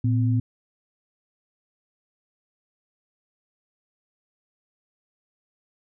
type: tone pair together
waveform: sine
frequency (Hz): 113.77 / 255.4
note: A#2 / C4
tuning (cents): -42 / -42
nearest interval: octave + major second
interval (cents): 1400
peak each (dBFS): -19 / -26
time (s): 0.04-0.4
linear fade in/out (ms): 5
effects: none